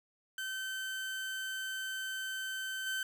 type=tone with level steps; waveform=30% pulse; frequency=1540 Hz; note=G6; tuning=31 cents flat; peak=-34 / -31 dBFS; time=0.38-3.03 s; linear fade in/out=2 ms; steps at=2.86 s; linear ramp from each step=10 ms; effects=none